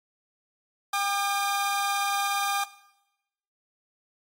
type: tone pair together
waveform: sawtooth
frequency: 799.7 / 1208 Hz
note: G5 / D6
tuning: +34 / +48 cents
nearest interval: perfect fifth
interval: 714 cents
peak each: -24 dBFS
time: 0.93-2.64 s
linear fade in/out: 5 ms
effects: noise-tail reverb RT60 0.9 s tail -18 dB re dry + AAC 48 kbps